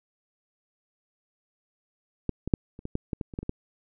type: clicks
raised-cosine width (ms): 3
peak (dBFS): -13 / -18 / -6 / -29 / -21 / -14 / -16 / -18 / -28 / -18 / -24 / -15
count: 12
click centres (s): 2.293 / 2.476 / 2.538 / 2.791 / 2.854 / 2.954 / 3.132 / 3.212 / 3.338 / 3.389 / 3.43 / 3.494
effects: none